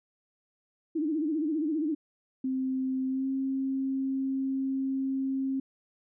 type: tone with vibrato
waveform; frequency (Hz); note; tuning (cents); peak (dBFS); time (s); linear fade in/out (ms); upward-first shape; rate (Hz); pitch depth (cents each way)
sine; 308.3; D#4; -16; -26; 0.95-1.95; 10; sine; 15; 120
type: tone with pitch glide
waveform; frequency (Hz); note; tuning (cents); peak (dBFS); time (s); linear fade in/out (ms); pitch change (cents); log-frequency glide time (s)
sine; 261.6 to 267.6; C4 to C4; 0 to +39; -27; 2.44-5.6; 5; +39; 3.08-3.27
effects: none